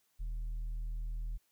triangle tone with tanh clipping, 40.05 Hz, E1, 49 cents flat, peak -36 dBFS, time 0.19-1.38 s, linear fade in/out 20 ms, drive 8 dB, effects white hiss -75 dBFS RMS until 1.51 s

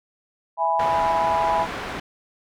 sine chord, E major, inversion none, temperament equal, 659.3 / 830.6 / 987.8 Hz, E5 / G#5 / B5, 0 / 0 / 0 cents, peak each -25 / -22 / -22 dBFS, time 0.57-1.67 s, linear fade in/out 50 ms
white low-pass noise, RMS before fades -31 dBFS, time 0.79-2 s, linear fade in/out 5 ms, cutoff 1600 Hz, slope 12 dB/octave
effects none

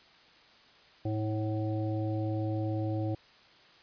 harmonic tone with a mistuned harmonic, 107.8 Hz, A2, 35 cents flat, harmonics 1 / 3 / 5 / 7, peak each -31 / -34 / -39 / -43 dBFS, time 1.05-3.15 s, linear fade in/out 5 ms, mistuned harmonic 5, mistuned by +23 cents, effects white hiss -58 dBFS RMS until 3.82 s + resampled to 11025 Hz

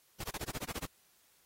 pink noise bursts, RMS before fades -39 dBFS, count 10, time 0.2-0.857 s, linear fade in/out 5 ms, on 36 ms, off 33 ms, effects white hiss -68 dBFS RMS until 1.45 s + AAC 48 kbps

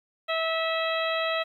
harmonic tone, 650 Hz, E5, 24 cents flat, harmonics 1 / 2 / 3 / 4 / 5 / 6, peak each -28 / -31 / -33 / -34 / -35 / -36 dBFS, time 0.28-1.44 s, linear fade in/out 20 ms, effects 10-bit

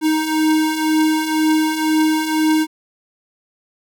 square beating tone pair, 311.1 / 313.1 Hz, D#4 / D#4, 0 / +11 cents, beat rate 2 Hz, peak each -22 / -16 dBFS, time 0.01-2.67 s, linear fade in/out 50 ms, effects none

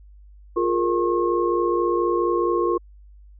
sine tone cluster, 351.1 / 415.5 / 465.6 / 1080 Hz, F4 / G#4 / A#4 / C#6, +9 / +1 / -2 / -45 cents, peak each -21 / -29 / -24 / -25 dBFS, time 0.56-2.78 s, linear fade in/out 10 ms, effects added 50 Hz sine -44 dBFS peak until 3.39 s

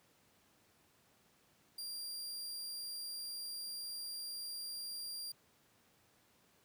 sawtooth tone, 4766 Hz, D8, 25 cents sharp, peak -39 dBFS, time 1.78-5.32 s, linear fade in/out 5 ms, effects pink hiss -70 dBFS RMS until 6.64 s + high-pass 100 Hz 12 dB/octave

